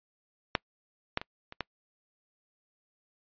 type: clicks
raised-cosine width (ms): 0.3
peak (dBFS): -8 / -11 / -22 / -27 / -15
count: 5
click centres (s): 0.552 / 1.174 / 1.215 / 1.524 / 1.607
effects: noise-tail reverb RT60 0.1 s tail -26 dB re dry + resampled to 11025 Hz